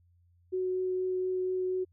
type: tone with vibrato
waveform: sine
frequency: 370 Hz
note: F#4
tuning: in tune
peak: -28 dBFS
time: 0.52-1.85 s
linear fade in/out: 20 ms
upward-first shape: triangle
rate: 4.2 Hz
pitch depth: 8 cents each way
effects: added 87 Hz sine -62 dBFS peak until 1.92 s